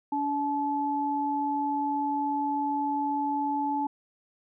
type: tone pair together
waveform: sine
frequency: 286.1 / 863.5 Hz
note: D4 / A5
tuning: -45 / -33 cents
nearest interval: octave + perfect fifth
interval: 1912 cents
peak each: -30 / -27 dBFS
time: 0.12-3.87 s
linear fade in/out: 5 ms
effects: none